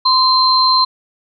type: tone pair together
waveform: sine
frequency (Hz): 1033 / 4132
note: C6 / C8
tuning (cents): -22 / -22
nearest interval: 2 octaves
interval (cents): 2400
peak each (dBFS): -12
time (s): 0.05-0.85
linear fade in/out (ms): 10
effects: none